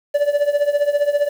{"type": "tone with tremolo", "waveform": "triangle", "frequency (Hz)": 580, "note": "D5", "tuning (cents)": -22, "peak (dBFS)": -9, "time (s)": [0.14, 1.29], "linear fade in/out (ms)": 10, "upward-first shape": "triangle", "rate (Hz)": 15, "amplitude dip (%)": 90, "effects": ["7-bit"]}